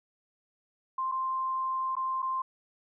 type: tone with dropouts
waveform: sine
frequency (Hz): 1048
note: C6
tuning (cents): +2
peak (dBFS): -28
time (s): 0.98-2.42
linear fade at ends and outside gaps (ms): 5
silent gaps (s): 1.116-1.12 / 1.954-1.966 / 2.221-2.226
effects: none

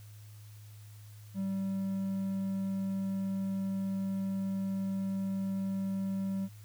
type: tone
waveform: triangle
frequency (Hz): 193.5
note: G3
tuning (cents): -22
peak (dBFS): -29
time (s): 1.34-6.49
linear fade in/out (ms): 50
effects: added 105 Hz sine -48 dBFS peak until 6.64 s + white hiss -61 dBFS RMS until 6.64 s

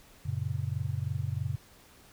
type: chord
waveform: sine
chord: F# major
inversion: none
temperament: just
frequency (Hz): 92.5 / 115.62 / 138.75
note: F#2 / A#2 / C#3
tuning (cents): 0 / -14 / +2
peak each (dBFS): -34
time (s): 0.25-1.56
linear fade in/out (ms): 10
effects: pink hiss -57 dBFS RMS until 2.12 s

